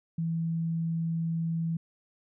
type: tone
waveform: sine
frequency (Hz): 164.81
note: E3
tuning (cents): 0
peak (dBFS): -27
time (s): 0.18-1.77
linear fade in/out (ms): 5
effects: none